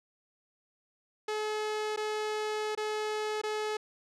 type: tone with dropouts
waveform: sawtooth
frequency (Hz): 427.4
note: G#4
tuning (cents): +50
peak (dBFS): -27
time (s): 1.28-3.77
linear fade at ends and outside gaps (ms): 5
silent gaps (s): 1.963-1.973 / 2.751-2.774 / 3.416-3.435
effects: low-pass 7000 Hz 12 dB/octave